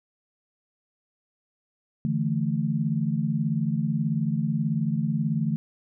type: chord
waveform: sine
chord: D suspended second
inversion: none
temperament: just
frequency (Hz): 146.83 / 165.19 / 220.2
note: D3 / E3 / A3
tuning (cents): 0 / +4 / +2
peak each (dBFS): -27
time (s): 2.05-5.56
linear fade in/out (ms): 0
effects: none